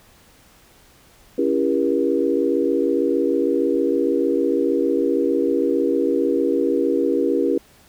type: chord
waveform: sine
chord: C# diminished seventh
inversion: none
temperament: just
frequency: 277.2 / 332.6 / 399.1 / 479 Hz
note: C#4 / E4 / G4 / Bb4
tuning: 0 / +16 / +31 / +47 cents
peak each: -22 dBFS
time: 1.38-7.58 s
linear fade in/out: 5 ms
effects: pink hiss -52 dBFS RMS until 7.88 s